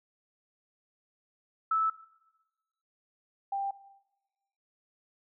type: tone pair in turn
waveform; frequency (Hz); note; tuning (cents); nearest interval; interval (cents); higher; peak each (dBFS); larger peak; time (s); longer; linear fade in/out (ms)
sine; 1310 / 790.9; E6 / G5; -11 / +15; major sixth; 874; first; -24 / -29; first; 1.71-1.9 / 3.52-3.71; neither; 5
effects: noise-tail reverb RT60 1.0 s tail -17 dB re dry